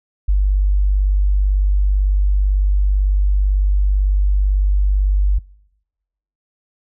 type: tone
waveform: sine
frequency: 49 Hz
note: G1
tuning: in tune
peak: -11 dBFS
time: 0.28-5.39 s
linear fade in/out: 10 ms
effects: noise-tail reverb RT60 1.0 s tail -26 dB re dry